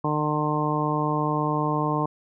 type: harmonic tone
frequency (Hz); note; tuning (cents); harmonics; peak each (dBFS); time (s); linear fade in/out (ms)
150.9; D3; +47; 1 / 2 / 3 / 4 / 5 / 6 / 7; -27 / -28 / -31 / -33 / -33 / -30 / -28; 0.04-2.06; 5
effects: none